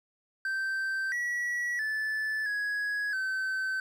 triangle tone with pitch steps, 1558 / 1933 / 1743 / 1668 / 1536 Hz, G6 / B6 / A6 / G#6 / G6, -11 / -38 / -17 / +7 / -36 cents, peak -27 dBFS, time 0.45-3.8 s, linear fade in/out 2 ms, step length 670 ms, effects none

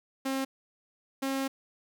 sawtooth tone pair in turn, 267.7 / 269.7 Hz, C4 / C#4, +40 / -47 cents, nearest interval unison, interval 13 cents, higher second, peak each -25 dBFS, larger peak neither, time 0.25-0.45 / 1.22-1.48 s, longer second, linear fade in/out 10 ms, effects 11-bit

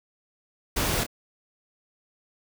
pink noise with echo, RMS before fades -26 dBFS, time 0.76-1.04 s, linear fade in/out 10 ms, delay 26 ms, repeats 1, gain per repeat -8 dB, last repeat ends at 1.066 s, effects none

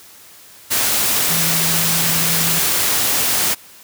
sine tone in noise, 165.2 Hz, E3, 4 cents sharp, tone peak -24 dBFS, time 1.29-2.6 s, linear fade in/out 20 ms, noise white, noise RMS -17 dBFS, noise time 0.7-3.55 s, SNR -10 dB, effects white hiss -43 dBFS RMS until 3.83 s + high-pass 60 Hz 12 dB/octave

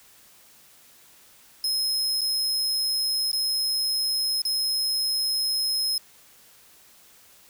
40% pulse tone with dropouts, 5140 Hz, E8, 45 cents flat, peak -22 dBFS, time 1.64-5.98 s, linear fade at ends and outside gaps 2 ms, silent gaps 2.21-2.215 / 3.316-3.33 / 4.419-4.451 s, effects white hiss -54 dBFS RMS until 7.49 s

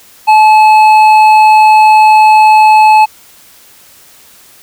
sine tone with hard clipping, 862 Hz, A5, 36 cents flat, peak -3 dBFS, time 0.27-3.06 s, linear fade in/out 20 ms, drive 7 dB, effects white hiss -40 dBFS RMS until 4.62 s

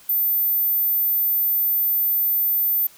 sine tone, 14080 Hz, A9, in tune, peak -15 dBFS, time 0.09-2.87 s, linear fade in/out 5 ms, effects tanh soft clip ceiling -16 dBFS + white hiss -49 dBFS RMS until 2.97 s

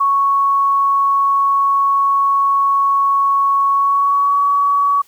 sine tone with pitch glide, 1108.7 to 1131.3 Hz, C#6 to C#6, 0 to +35 cents, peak -11 dBFS, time 0-5.02 s, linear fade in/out 10 ms, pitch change +35 cents, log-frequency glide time 3.71-4.4 s, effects white hiss -52 dBFS RMS until 5.07 s

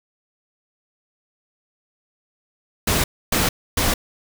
pink noise bursts, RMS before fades -19 dBFS, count 3, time 2.87-3.94 s, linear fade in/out 5 ms, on 170 ms, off 280 ms, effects none

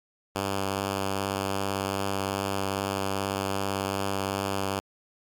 5% pulse tone with vibrato, 98 Hz, G2, in tune, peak -16 dBFS, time 0.35-4.8 s, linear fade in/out 10 ms, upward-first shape triangle, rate 2.5 Hz, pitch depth 11 cents each way, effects Opus 48 kbps

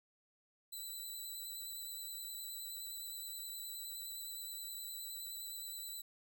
5% pulse tone with vibrato, 3982 Hz, B7, 14 cents sharp, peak -37 dBFS, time 0.72-6.02 s, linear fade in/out 10 ms, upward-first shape triangle, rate 9.6 Hz, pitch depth 22 cents each way, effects none

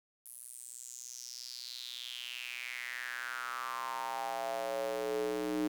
square tone with high-pass filter sweep, 61.6 Hz, B1, 4 cents flat, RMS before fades -39 dBFS, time 0.25-5.68 s, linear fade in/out 10 ms, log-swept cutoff 11000 to 310 Hz, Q 5.5, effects 10-bit

